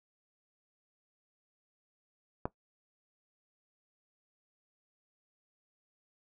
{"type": "click", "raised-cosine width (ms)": 1, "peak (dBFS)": -18, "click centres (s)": 2.455, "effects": ["noise-tail reverb RT60 0.1 s tail -17 dB re dry"]}